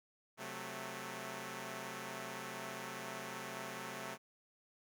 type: chord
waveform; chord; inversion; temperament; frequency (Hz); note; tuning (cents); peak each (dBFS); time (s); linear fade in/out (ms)
5% pulse; F# diminished; second; equal with one note detuned; 131.57 / 185 / 220; C3 / F#3 / A3; +10 / 0 / 0; -37 / -37 / -35; 0.37-4.18; 50
effects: none